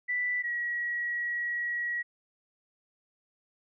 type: tone pair in turn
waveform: sine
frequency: 1975.5 / 1914.8 Hz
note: B6 / A#6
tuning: 0 / +46 cents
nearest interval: minor second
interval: 54 cents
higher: first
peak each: -27 / -29 dBFS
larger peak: first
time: 0.08-0.43 / 0.43-2.03 s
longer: second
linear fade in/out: 20 ms
effects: none